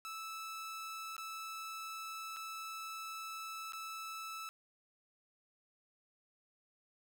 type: tone with dropouts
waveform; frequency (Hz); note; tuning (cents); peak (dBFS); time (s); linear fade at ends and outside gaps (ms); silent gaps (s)
sawtooth; 1312; E6; -9; -39; 0.05-4.49; 0; 1.166-1.18 / 2.363-2.368 / 3.722-3.733
effects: 13-bit